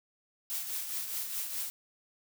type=noise with tremolo; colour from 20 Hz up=blue; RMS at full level=-34 dBFS; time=0.5-1.7 s; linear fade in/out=0 ms; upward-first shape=triangle; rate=4.8 Hz; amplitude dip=55%; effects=none